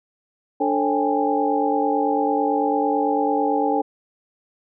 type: tone cluster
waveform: sine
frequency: 291.9 / 442.5 / 543 / 797 / 846 Hz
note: D4 / A4 / C#5 / G5 / G#5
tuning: -10 / +10 / -36 / +28 / +32 cents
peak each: -23 / -24 / -27 / -22 / -27 dBFS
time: 0.6-3.82 s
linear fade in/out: 10 ms
effects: none